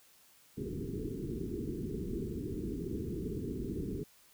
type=low-pass noise; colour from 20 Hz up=white; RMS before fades=-38 dBFS; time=0.57-4.04 s; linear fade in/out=10 ms; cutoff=430 Hz; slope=96 dB/octave; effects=white hiss -63 dBFS RMS until 4.33 s